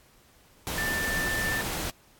sine tone in noise, 1777 Hz, A6, 17 cents sharp, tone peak -28 dBFS, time 0.78-1.61 s, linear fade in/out 0 ms, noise pink, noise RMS -32 dBFS, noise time 0.67-1.9 s, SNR +1 dB, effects pink hiss -59 dBFS RMS until 2.19 s + AAC 64 kbps

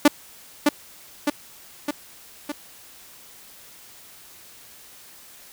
sawtooth tone with echo, 292.6 Hz, D4, 6 cents flat, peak -6 dBFS, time 0.05-0.08 s, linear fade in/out 5 ms, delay 610 ms, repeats 4, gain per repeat -4 dB, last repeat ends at 2.52 s, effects white hiss -47 dBFS RMS until 5.52 s

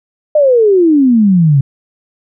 sine exponential sweep, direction down, 619 to 132.6 Hz, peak -5 dBFS, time 0.35-1.61 s, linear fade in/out 5 ms, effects none

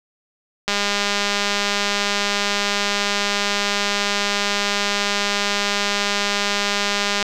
click train, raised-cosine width 0.2 ms, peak -3 dBFS, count 1330, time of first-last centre 0.68-7.227 s, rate 203 Hz, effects none

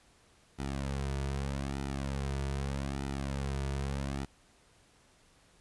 sawtooth tone with flanger, 68.6 Hz, C#2, 17 cents flat, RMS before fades -35 dBFS, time 0.58-4.26 s, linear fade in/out 20 ms, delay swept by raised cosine 1.8 to 3.8 ms, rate 0.81 Hz, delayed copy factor -0.75, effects pink hiss -64 dBFS RMS until 5.6 s + resampled to 24000 Hz

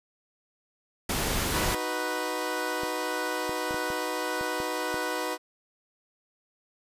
pink noise, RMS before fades -28 dBFS, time 1.09-1.75 s, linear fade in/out 5 ms
15% pulse chord, B major, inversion first, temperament equal, 311.1 / 370 / 493.9 Hz, D#4 / F#4 / B4, 0 / 0 / 0 cents, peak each -28 / -28 / -25 dBFS, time 1.51-5.38 s, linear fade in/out 50 ms
clicks, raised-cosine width 2 ms, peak -24 dBFS, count 8, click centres 2.834 / 3.494 / 3.709 / 3.744 / 3.903 / 4.411 / 4.602 / 4.943 s
effects resampled to 32000 Hz

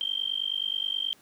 sine tone with amplitude modulation, 3157 Hz, G7, 12 cents sharp, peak -23 dBFS, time 0.01-1.13 s, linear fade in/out 0 ms, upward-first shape sine, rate 49.4 Hz, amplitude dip 100%, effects pink hiss -58 dBFS RMS until 1.21 s + high-pass 150 Hz 12 dB/octave

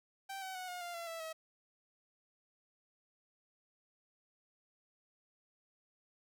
sawtooth tone with pitch steps, 779 / 757.7 / 737 / 716.8 / 697.2 / 678.2 / 659.6 / 641.6 Hz, G5 / F#5 / F#5 / F5 / F5 / E5 / E5 / E5, -11 / +41 / -7 / +45 / -3 / +49 / +1 / -47 cents, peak -38 dBFS, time 0.29-1.33 s, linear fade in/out 10 ms, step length 130 ms, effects none

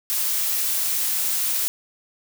blue noise, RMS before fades -23 dBFS, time 0.1-1.68 s, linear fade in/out 0 ms, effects none

